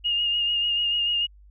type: tone with vibrato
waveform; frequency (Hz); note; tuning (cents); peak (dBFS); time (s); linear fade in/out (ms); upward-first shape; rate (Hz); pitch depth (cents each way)
sine; 2845; F7; +31; -21; 0.04-1.27; 20; sine; 6.8; 26
effects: added 50 Hz sine -48 dBFS peak until 1.5 s